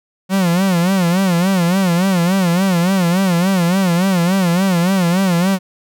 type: tone with vibrato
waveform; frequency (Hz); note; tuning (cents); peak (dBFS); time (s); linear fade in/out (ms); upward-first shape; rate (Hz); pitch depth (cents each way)
45% pulse; 181.6; F#3; -32; -12; 0.29-5.59; 50; sine; 3.5; 130
effects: none